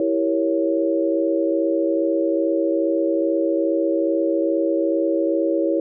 sine chord, E diminished seventh, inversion none, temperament equal, 329.6 / 392 / 466.2 / 554.4 Hz, E4 / G4 / Bb4 / Db5, 0 / 0 / 0 / 0 cents, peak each -20 / -26 / -26 / -22 dBFS, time 0-5.8 s, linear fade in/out 2 ms, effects none

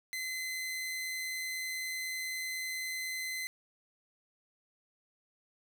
sawtooth tone, 2046 Hz, C7, 39 cents flat, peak -32 dBFS, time 0.13-3.47 s, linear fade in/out 0 ms, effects none

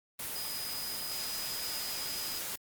sine tone in noise, 4978 Hz, D#8, in tune, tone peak -39 dBFS, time 0.35-2.39 s, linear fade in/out 5 ms, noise white, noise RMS -38 dBFS, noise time 0.19-2.56 s, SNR -4 dB, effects Opus 32 kbps

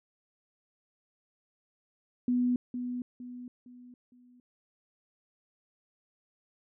sine tone with echo, 246.9 Hz, B3, in tune, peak -24 dBFS, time 2.28-2.56 s, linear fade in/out 2 ms, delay 460 ms, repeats 4, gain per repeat -8 dB, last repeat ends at 4.4 s, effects none

